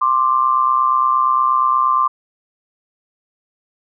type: tone pair together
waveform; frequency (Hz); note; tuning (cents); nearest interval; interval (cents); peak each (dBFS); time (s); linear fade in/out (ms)
sine; 1049.5 / 1178; C6 / D6; +5 / +5; major second; 200; -15; 0.01-2.08; 10
effects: none